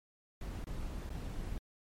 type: noise with dropouts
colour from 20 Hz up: brown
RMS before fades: -40 dBFS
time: 0.41-1.58 s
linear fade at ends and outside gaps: 2 ms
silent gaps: 0.643-0.669 / 1.094-1.102 s
effects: MP3 64 kbps